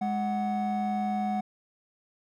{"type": "tone pair together", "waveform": "triangle", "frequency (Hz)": [207.7, 740.2], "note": ["G#3", "F#5"], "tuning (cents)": [0, 0], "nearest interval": "octave + minor seventh", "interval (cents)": 2200, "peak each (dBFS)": -26, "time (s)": [0.01, 1.41], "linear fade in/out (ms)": 10, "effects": ["tanh soft clip ceiling -21 dBFS"]}